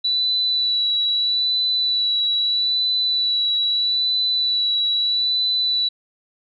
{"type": "tone with vibrato", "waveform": "sine", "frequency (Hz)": 3951, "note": "B7", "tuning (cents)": 0, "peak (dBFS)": -17, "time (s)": [0.04, 5.89], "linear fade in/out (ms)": 10, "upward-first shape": "sine", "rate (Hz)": 0.78, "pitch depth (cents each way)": 21, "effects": []}